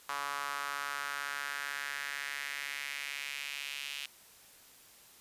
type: tone with high-pass filter sweep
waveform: sawtooth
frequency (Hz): 142.1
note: C#3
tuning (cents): +43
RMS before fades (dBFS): -39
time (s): 0.09-4.06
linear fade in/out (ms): 0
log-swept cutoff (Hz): 1100 to 2800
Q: 2.9
effects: white hiss -58 dBFS RMS until 5.2 s + resampled to 32000 Hz